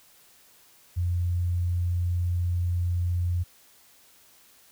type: tone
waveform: sine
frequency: 87.9 Hz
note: F2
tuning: 12 cents sharp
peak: -23 dBFS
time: 0.96-3.44 s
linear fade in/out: 20 ms
effects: white hiss -57 dBFS RMS until 4.71 s